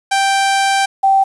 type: tone pair in turn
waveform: sawtooth / sine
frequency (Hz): 784 / 778.1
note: G5 / G5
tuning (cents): 0 / -13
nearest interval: unison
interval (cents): 13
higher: first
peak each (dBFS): -8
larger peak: neither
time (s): 0.11-0.86 / 1.03-1.24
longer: first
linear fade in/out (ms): 10
effects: resampled to 24000 Hz + 7-bit